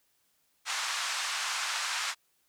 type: band-pass noise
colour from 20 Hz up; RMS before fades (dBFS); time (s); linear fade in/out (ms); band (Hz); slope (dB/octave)
pink; -33; 0.65-2.15; 50; 1000 to 8000; 24
effects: white hiss -72 dBFS RMS until 2.48 s